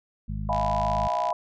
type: harmonic tone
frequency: 51.91 Hz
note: G#1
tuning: in tune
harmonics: 1 / 2 / 3 / 4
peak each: -31 / -34 / -36 / -37 dBFS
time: 0.28-1.08 s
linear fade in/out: 10 ms
type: chord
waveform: sine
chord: F half-diminished seventh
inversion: third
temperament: equal with one note detuned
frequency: 635.3 / 698.5 / 830.6 / 987.8 Hz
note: Eb5 / F5 / Ab5 / Cb6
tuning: +36 / 0 / 0 / 0 cents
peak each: -30 / -28 / -31 / -27 dBFS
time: 0.49-1.33 s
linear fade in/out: 2 ms
type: click train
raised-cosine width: 0.2 ms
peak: -22 dBFS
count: 47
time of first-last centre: 0.53-1.304 s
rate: 59.4 Hz
effects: none